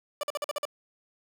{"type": "tone bursts", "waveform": "30% pulse", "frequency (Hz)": 587.3, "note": "D5", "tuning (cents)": 0, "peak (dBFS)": -26, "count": 7, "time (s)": [0.21, 0.653], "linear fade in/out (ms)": 2, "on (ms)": 23, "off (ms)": 47, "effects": []}